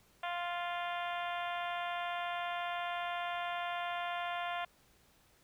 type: harmonic tone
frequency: 349.2 Hz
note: F4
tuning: in tune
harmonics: 2 / 3 / 4 / 5 / 6 / 7 / 8 / 9 / 10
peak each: -38 / -42 / -44 / -46 / -48 / -49 / -50 / -51 / -52 dBFS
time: 0.23-4.65 s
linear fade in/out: 5 ms
effects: pink hiss -67 dBFS RMS until 5.43 s